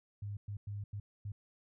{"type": "tone bursts at uneven times", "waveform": "sine", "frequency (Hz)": 102.2, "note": "G#2", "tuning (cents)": -27, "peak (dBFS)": -38, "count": 5, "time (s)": [[0.22, 0.37], [0.48, 0.57], [0.67, 0.84], [0.93, 1], [1.25, 1.32]], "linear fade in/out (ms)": 5, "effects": []}